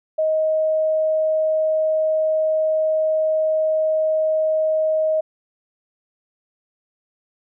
sine tone, 628 Hz, D#5, 16 cents sharp, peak -16 dBFS, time 0.18-5.21 s, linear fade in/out 10 ms, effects none

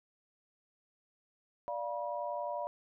sine chord, B diminished, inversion first, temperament equal with one note detuned, 587.3 / 698.5 / 966.3 Hz, D5 / F5 / B5, 0 / 0 / -38 cents, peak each -38 / -40 / -39 dBFS, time 1.68-2.67 s, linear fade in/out 0 ms, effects none

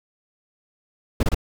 brown noise bursts, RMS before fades -18 dBFS, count 3, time 1.2-1.347 s, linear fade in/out 5 ms, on 31 ms, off 27 ms, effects none

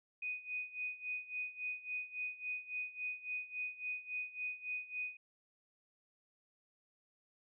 sine tone with tremolo, 2489 Hz, D#7, in tune, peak -36 dBFS, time 0.22-5.17 s, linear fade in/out 5 ms, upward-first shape sine, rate 3.6 Hz, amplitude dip 85%, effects none

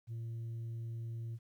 sine tone, 115 Hz, A#2, 23 cents flat, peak -36 dBFS, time 0.07-1.39 s, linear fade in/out 50 ms, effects tanh soft clip ceiling -38 dBFS + 12-bit

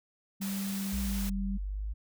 sine tone, 196 Hz, G3, in tune, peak -32 dBFS, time 0.4-1.58 s, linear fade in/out 20 ms
white noise, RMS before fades -41 dBFS, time 0.41-1.3 s, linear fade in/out 10 ms
sine exponential two-way sweep, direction down then up, 64.8 to 43.83 to 53.5 Hz, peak -32 dBFS, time 0.92-1.94 s, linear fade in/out 20 ms, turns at 1.34 s
effects none

